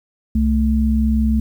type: tone pair together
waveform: sine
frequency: 65.73 / 220 Hz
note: C2 / A3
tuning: +9 / 0 cents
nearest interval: octave + major sixth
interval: 2091 cents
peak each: -16 dBFS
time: 0.35-1.4 s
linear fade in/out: 5 ms
effects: 8-bit